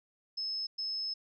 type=tone bursts at uneven times; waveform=sine; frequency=5200 Hz; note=E8; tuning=24 cents flat; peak=-33 dBFS; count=2; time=0.37-0.67 / 0.78-1.14 s; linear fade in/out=10 ms; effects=none